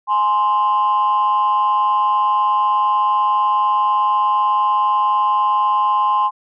sine tone pair together, 837.4 / 1046 Hz, G#5 / C6, +14 / -1 cents, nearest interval major third, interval 385 cents, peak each -17 / -13 dBFS, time 0.07-6.31 s, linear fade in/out 50 ms, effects tanh soft clip ceiling -9 dBFS

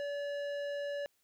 sine tone with tanh clipping, 573 Hz, D5, 43 cents flat, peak -37 dBFS, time 0-1.06 s, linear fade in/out 0 ms, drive 14 dB, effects white hiss -75 dBFS RMS until 1.23 s

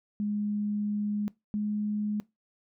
sine tone pair in turn, 207.7 / 209.5 Hz, G#3 / G#3, 0 / +15 cents, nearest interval unison, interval 15 cents, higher second, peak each -27 dBFS, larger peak neither, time 0.2-1.28 / 1.54-2.2 s, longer first, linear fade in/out 0 ms, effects noise-tail reverb RT60 0.2 s tail -21 dB re dry

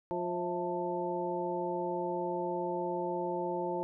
harmonic tone with a mistuned harmonic, 176.6 Hz, F3, 20 cents sharp, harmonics 1 / 2 / 3 / 4 / 5, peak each -42 / -35 / -38 / -41 / -37 dBFS, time 0.11-3.83 s, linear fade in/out 0 ms, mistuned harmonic 4, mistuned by -110 cents, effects none

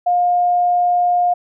sine tone, 710 Hz, F5, 28 cents sharp, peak -12 dBFS, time 0.06-1.34 s, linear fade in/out 10 ms, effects none

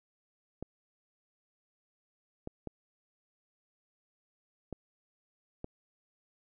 clicks, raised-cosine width 2 ms, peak -25 dBFS, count 5, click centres 0.626 / 2.474 / 2.673 / 4.727 / 5.644 s, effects none

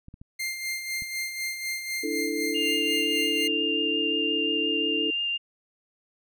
clicks, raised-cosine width 5 ms, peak -31 dBFS, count 4, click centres 0.084 / 0.141 / 0.215 / 1.022 s
sawtooth tone with tremolo, 2104 Hz, C7, 9 cents sharp, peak -24 dBFS, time 0.39-3.48 s, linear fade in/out 10 ms, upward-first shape sine, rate 4 Hz, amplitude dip 55%
sine chord, D suspended second, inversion none, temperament equal, 293.7 / 329.6 / 440 Hz, D4 / E4 / A4, 0 / 0 / 0 cents, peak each -31 dBFS, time 2.03-5.11 s, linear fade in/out 10 ms
sine tone with vibrato, 2802 Hz, F7, 5 cents sharp, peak -25 dBFS, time 2.54-5.38 s, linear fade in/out 20 ms, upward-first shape sine, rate 5.7 Hz, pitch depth 10 cents each way
effects none

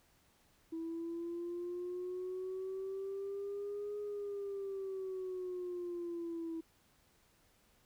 sine linear two-way sweep, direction up then down, 325.6 to 415.3 to 325.6 Hz, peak -37 dBFS, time 0.72-6.61 s, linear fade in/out 10 ms, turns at 3.99 s, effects tanh soft clip ceiling -35 dBFS + pink hiss -70 dBFS RMS until 7.85 s

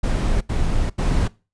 brown noise bursts at uneven times, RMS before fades -19 dBFS, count 3, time 0.03-0.41 / 0.49-0.9 / 0.98-1.28 s, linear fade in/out 10 ms, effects noise-tail reverb RT60 0.3 s tail -21 dB re dry + resampled to 22050 Hz

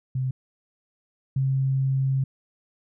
sine tone pair in turn, 130 / 134.04 Hz, C3 / C3, -11 / +42 cents, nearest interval minor second, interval 53 cents, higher second, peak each -23 / -20 dBFS, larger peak second, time 0.15-0.31 / 1.36-2.24 s, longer second, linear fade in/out 5 ms, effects none

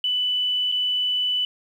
sine tone with dropouts, 2985 Hz, F#7, 15 cents sharp, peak -20 dBFS, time 0.04-1.45 s, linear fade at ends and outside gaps 2 ms, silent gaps 0.717-0.722 s, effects 9-bit

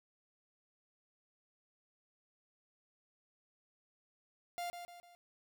45% pulse tone with echo, 699 Hz, F5, 1 cent sharp, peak -38 dBFS, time 4.58-4.7 s, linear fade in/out 0 ms, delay 150 ms, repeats 3, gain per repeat -7 dB, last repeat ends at 5.15 s, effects none

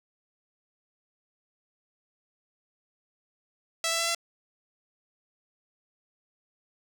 5% pulse tone with pitch steps, 659.3 / 665 / 670.8 / 676.7 Hz, E5 / E5 / E5 / E5, 0 / +15 / +30 / +45 cents, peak -14 dBFS, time 3.84-4.148 s, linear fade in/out 2 ms, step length 77 ms, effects none

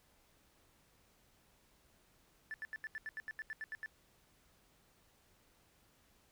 triangle tone bursts, 1754 Hz, A6, 6 cents flat, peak -37 dBFS, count 13, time 2.51-3.86 s, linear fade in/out 0 ms, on 30 ms, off 80 ms, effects tanh soft clip ceiling -37 dBFS + pink hiss -70 dBFS RMS until 6.31 s

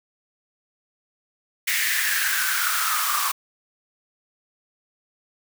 white noise with high-pass filter sweep, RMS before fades -23 dBFS, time 1.67-3.32 s, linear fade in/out 10 ms, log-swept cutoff 2000 to 1100 Hz, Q 7.4, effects none

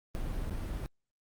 brown noise with dropouts, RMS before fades -35 dBFS, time 0.15-0.86 s, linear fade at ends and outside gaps 0 ms, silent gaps 0.496-0.508 s, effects Opus 32 kbps

